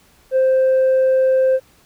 triangle tone with tanh clipping, 523 Hz, C5, 1 cent flat, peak -12 dBFS, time 0.31-1.6 s, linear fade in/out 50 ms, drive 6 dB, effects pink hiss -53 dBFS RMS until 1.85 s

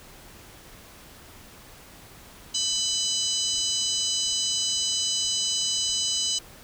harmonic tone with a mistuned harmonic, 998 Hz, B5, 18 cents sharp, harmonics 3 / 4 / 5 / 6 / 7 / 8, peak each -29 / -30 / -31 / -32 / -32 / -33 dBFS, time 2.54-6.39 s, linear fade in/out 10 ms, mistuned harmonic 7, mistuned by -92 cents, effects pink hiss -48 dBFS RMS until 6.63 s

